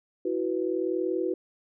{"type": "chord", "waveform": "sine", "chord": "E suspended second", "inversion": "none", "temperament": "equal", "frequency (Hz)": [329.6, 370, 493.9], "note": ["E4", "F#4", "B4"], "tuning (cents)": [0, 0, 0], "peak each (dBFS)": [-30, -28, -32], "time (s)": [0.25, 1.34], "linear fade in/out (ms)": 5, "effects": []}